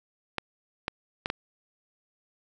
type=clicks; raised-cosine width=0.3 ms; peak=-12 dBFS; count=4; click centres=0.383 / 0.881 / 1.259 / 1.301 s; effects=none